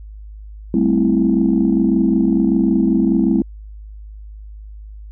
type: chord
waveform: sine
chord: A minor seventh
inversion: third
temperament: equal with one note detuned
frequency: 194.76 / 220 / 261.6 / 329.6 Hz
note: G3 / A3 / C4 / E4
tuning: -11 / 0 / 0 / 0 cents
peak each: -17 dBFS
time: 0.74-3.42 s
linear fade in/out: 2 ms
effects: tanh soft clip ceiling -4 dBFS + added 52 Hz sine -32 dBFS peak until 5.11 s